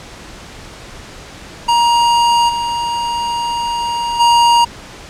square tone with level steps, 943 Hz, A#5, 20 cents sharp, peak -10 / -17 / -8 dBFS, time 1.68-4.65 s, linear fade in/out 10 ms, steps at 2.48 / 4.19 s, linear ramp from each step 20 ms, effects pink hiss -34 dBFS RMS until 5.09 s + low-pass 7000 Hz 12 dB/octave

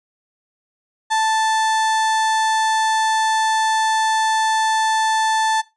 35% pulse tone, 880 Hz, A5, in tune, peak -14 dBFS, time 1.1-5.62 s, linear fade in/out 20 ms, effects noise-tail reverb RT60 0.2 s tail -17 dB re dry + resampled to 22050 Hz

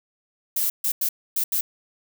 violet noise bursts at uneven times, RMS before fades -23 dBFS, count 5, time 0.56-0.7 / 0.84-0.92 / 1.01-1.09 / 1.36-1.44 / 1.52-1.61 s, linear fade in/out 5 ms, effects none

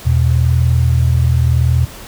sine tone pair together, 81.52 / 122.3 Hz, E2 / B2, -19 / -16 cents, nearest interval perfect fifth, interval 703 cents, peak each -12 dBFS, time 0.05-1.86 s, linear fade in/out 20 ms, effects pink hiss -34 dBFS RMS until 2.07 s

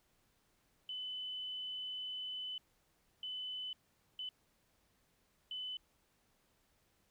sine tone bursts at uneven times, 3013 Hz, F#7, 31 cents sharp, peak -40 dBFS, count 4, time 0.89-2.58 / 3.23-3.73 / 4.19-4.29 / 5.51-5.77 s, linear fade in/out 2 ms, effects pink hiss -75 dBFS RMS until 7.1 s

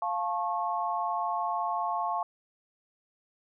sine chord, F augmented, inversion none, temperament just, 698.5 / 873.1 / 1091.3 Hz, F5 / A5 / C#6, 0 / -14 / -27 cents, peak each -32 dBFS, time 0.02-2.23 s, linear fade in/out 2 ms, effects none

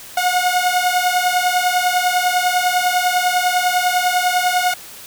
sawtooth beating tone pair, 719 / 729 Hz, F#5 / F#5, -50 / -26 cents, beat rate 10 Hz, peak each -14 dBFS, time 0.17-4.74 s, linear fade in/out 5 ms, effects white hiss -37 dBFS RMS until 5.06 s

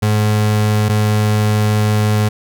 35% pulse tone pair in turn, 106.2 / 106.2 Hz, G#2 / G#2, +39 / +39 cents, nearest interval unison, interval 0 cents, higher neither, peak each -10 dBFS, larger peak neither, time 0.02-0.89 / 0.89-2.29 s, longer second, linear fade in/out 10 ms, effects none

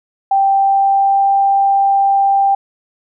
sine tone with pitch glide, 784 to 789.5 Hz, G5 to G5, 0 to +12 cents, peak -9 dBFS, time 0.31-2.55 s, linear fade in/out 5 ms, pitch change +12 cents, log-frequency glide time 0.49-1.31 s, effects none

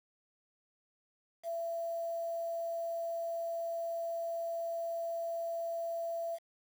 sine tone with quantisation, 671 Hz, E5, 31 cents sharp, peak -34 dBFS, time 1.43-6.39 s, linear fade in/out 50 ms, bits 9, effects none

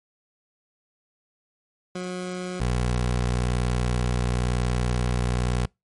20% pulse tone pair in turn, 181.5 / 61.01 Hz, F#3 / B1, -33 / -20 cents, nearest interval octave + perfect fifth, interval 1887 cents, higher first, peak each -24 / -17 dBFS, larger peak second, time 1.95-2.6 / 2.6-5.66 s, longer second, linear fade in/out 5 ms, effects noise-tail reverb RT60 0.2 s tail -26 dB re dry + MP3 48 kbps

